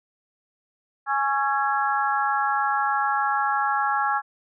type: harmonic tone with a mistuned harmonic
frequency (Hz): 277.2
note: C#4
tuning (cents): 0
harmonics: 3 / 4 / 5 / 6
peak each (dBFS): -24 / -27 / -26 / -28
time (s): 1.06-4.22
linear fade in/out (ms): 50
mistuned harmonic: 5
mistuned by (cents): -37
effects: none